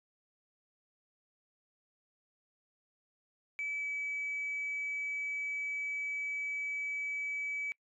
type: tone pair in turn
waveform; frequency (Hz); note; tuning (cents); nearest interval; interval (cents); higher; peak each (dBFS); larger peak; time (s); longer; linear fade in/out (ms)
sine; 2300 / 2290; D7 / D7; -37 / -44; unison; 7; first; -33 / -33; neither; 3.59-3.82 / 3.82-7.72; second; 0
effects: noise-tail reverb RT60 0.1 s tail -25 dB re dry + tanh soft clip ceiling -30 dBFS